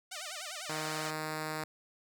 5% pulse tone with vibrato, 675 Hz, E5, 41 cents sharp, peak -28 dBFS, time 0.11-1.11 s, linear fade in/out 10 ms, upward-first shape sine, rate 10 Hz, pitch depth 230 cents each way
5% pulse tone, 155.56 Hz, D#3, in tune, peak -24 dBFS, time 0.69-1.64 s, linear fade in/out 5 ms
effects none

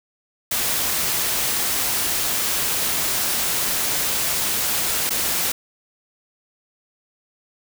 white noise with dropouts, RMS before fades -22 dBFS, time 0.51-5.52 s, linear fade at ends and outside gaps 5 ms, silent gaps 5.095-5.104 s, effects none

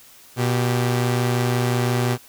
sawtooth tone pair together, 121.49 / 390.2 Hz, B2 / G4, -28 / -8 cents, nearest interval octave + minor sixth, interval 2020 cents, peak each -15 / -23 dBFS, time 0.36-2.18 s, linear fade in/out 50 ms, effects white hiss -48 dBFS RMS until 2.28 s

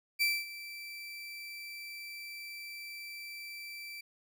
30% pulse tone with ADSR envelope, 2334 Hz, D7, 11 cents flat, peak -23 dBFS, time 0.19-4.01 s, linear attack 28 ms, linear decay 230 ms, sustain -17 dB, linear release 6 ms, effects none

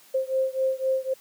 sine beating tone pair, 525 / 528.9 Hz, C5 / C5, +6 / +19 cents, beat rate 3.9 Hz, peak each -25 / -26 dBFS, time 0.14-1.14 s, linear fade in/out 10 ms, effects white hiss -54 dBFS RMS until 1.2 s + high-pass 150 Hz 12 dB/octave

